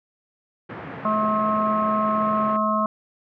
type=band-pass noise; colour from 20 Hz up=pink; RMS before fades=-36 dBFS; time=0.69-2.57 s; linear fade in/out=10 ms; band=120 to 2100 Hz; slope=24 dB/octave
type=harmonic tone; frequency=214.6 Hz; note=A3; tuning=43 cents flat; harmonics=1 / 3 / 5 / 6; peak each=-25 / -26 / -22 / -27 dBFS; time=1.05-2.86 s; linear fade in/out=2 ms
effects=none